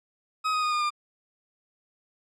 40% pulse tone with pitch steps, 1266 / 1249.3 / 1232.8 / 1216.5 / 1200.5 Hz, D#6 / D#6 / D#6 / D#6 / D6, +30 / +7 / -16 / -39 / +38 cents, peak -23 dBFS, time 0.44-0.905 s, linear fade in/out 20 ms, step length 93 ms, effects low-pass 6000 Hz 12 dB/octave

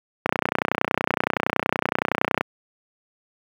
click train, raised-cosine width 0.5 ms, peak -3 dBFS, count 67, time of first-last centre 0.26-2.41 s, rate 30.7 Hz, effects high-pass 150 Hz 12 dB/octave + 7-bit

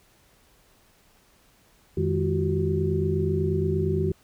sine tone cluster, 89.6 / 156.2 / 205.8 / 349.9 / 378.3 Hz, F2 / D#3 / G#3 / F4 / F#4, +45 / +7 / -16 / +3 / +38 cents, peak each -27 / -27 / -32 / -33 / -26 dBFS, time 1.97-4.12 s, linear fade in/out 5 ms, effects pink hiss -60 dBFS RMS until 4.23 s

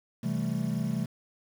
triangle chord, A minor seventh, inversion first, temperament equal, 130.81 / 164.81 / 196 / 220 Hz, C3 / E3 / G3 / A3, 0 / 0 / 0 / 0 cents, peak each -32 / -31 / -32 / -30 dBFS, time 0.23-1.06 s, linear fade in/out 10 ms, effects 8-bit

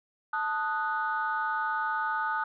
sine chord, D# diminished, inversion second, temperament equal, 880 / 1244.5 / 1480 Hz, A5 / D#6 / F#6, 0 / 0 / 0 cents, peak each -31 dBFS, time 0.33-2.44 s, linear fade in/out 5 ms, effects tanh soft clip ceiling -19 dBFS

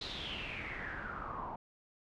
pink noise with low-pass filter sweep, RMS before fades -42 dBFS, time 0.01-1.56 s, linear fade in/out 5 ms, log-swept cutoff 4100 to 910 Hz, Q 7, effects none

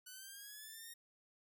5% pulse linear sweep, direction up, 1482 to 1864 Hz, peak -40 dBFS, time 0.06-0.94 s, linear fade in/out 10 ms, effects none

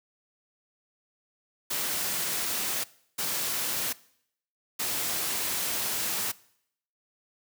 white noise bursts at uneven times, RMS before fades -30 dBFS, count 3, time 1.7-2.84 / 3.18-3.93 / 4.79-6.32 s, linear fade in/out 10 ms, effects noise-tail reverb RT60 0.7 s tail -21 dB re dry + high-pass 100 Hz 12 dB/octave

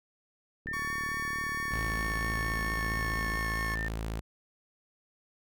click train, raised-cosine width 3 ms, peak -30 dBFS, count 102, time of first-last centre 0.66-3.375 s, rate 37.2 Hz
sine tone with vibrato, 1785 Hz, A6, 24 cents sharp, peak -33 dBFS, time 0.67-3.88 s, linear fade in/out 0 ms, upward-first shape sine, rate 4.5 Hz, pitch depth 19 cents each way
30% pulse tone with pitch glide, 1122 to 1090.1 Hz, C#6 to C#6, +21 to -29 cents, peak -33 dBFS, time 0.73-3.75 s, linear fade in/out 5 ms, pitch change -50 cents, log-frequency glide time 1.41-3.64 s
sawtooth tone, 55 Hz, A1, in tune, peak -29 dBFS, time 1.71-4.21 s, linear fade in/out 20 ms
effects none

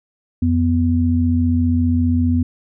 sine tone pair together, 87.47 / 247.4 Hz, F2 / B3, +3 / +3 cents, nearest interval octave + tritone, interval 1800 cents, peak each -16 dBFS, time 0.42-2.43 s, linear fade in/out 5 ms, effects none

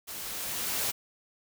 white noise with level ramp, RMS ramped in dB -40 to -29 dBFS, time 0.07-0.92 s, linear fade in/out 20 ms, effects none

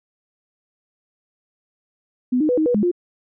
sine tone with pitch steps, 250.7 / 306.9 / 494.5 / 313.1 / 487.2 / 208 / 352.8 Hz, B3 / D#4 / B4 / D#4 / B4 / G#3 / F4, +26 / -24 / +2 / +11 / -24 / +3 / +18 cents, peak -15 dBFS, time 2.32-2.915 s, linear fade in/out 10 ms, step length 85 ms, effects none

